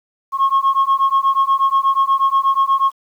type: beating tone pair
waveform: sine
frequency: 1082 / 1090.3 Hz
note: C#6 / C#6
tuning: -42 / -29 cents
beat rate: 8.3 Hz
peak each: -14 dBFS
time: 0.32-2.92 s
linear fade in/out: 50 ms
effects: tanh soft clip ceiling -8 dBFS + 8-bit